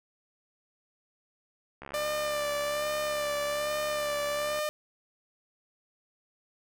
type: click train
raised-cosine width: 0.5 ms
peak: -27 dBFS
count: 194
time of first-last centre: 1.82-4.589 s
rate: 69.7 Hz
type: tone with vibrato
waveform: sawtooth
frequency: 594 Hz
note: D5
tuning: 20 cents sharp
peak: -25 dBFS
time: 1.94-4.69 s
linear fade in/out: 0 ms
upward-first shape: sine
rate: 1.2 Hz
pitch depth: 31 cents each way
effects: none